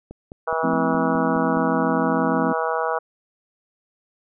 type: click train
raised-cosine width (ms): 2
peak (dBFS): -23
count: 8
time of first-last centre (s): 0.11-1.571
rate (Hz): 4.79
type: harmonic tone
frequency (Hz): 161.8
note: E3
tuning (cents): -32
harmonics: 3 / 4 / 5 / 6 / 7 / 8 / 9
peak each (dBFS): -26 / -27 / -28 / -29 / -29 / -30 / -31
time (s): 0.47-2.99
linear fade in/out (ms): 10
type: chord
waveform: sine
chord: F major seventh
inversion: none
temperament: equal with one note detuned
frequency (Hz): 174.61 / 221.4 / 261.6 / 329.6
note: F3 / A3 / C4 / E4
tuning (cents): 0 / +11 / 0 / 0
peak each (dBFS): -27 / -28 / -23 / -29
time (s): 0.63-2.53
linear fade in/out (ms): 10
effects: none